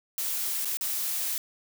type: noise with dropouts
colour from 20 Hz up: blue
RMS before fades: -30 dBFS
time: 0.18-1.38 s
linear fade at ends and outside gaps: 1 ms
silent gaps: 0.648-0.654 / 0.771-0.81 s
effects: none